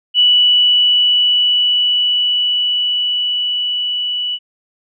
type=tone with level ramp; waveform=sine; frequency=2955 Hz; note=F#7; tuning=3 cents flat; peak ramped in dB=-7 to -17 dBFS; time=0.14-4.39 s; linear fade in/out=50 ms; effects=none